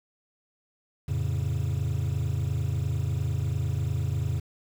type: chord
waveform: triangle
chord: F augmented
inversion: none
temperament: equal with one note detuned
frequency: 87.06 / 110 / 138.59 Hz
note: F2 / A2 / C#3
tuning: -5 / 0 / 0 cents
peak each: -27 dBFS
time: 1.08-4.4 s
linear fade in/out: 10 ms
effects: tanh soft clip ceiling -17 dBFS + 8-bit